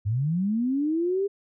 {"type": "linear sweep", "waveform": "sine", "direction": "up", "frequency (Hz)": [95.8, 406.5], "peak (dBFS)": -22, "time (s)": [0.05, 1.28], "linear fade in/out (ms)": 20, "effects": []}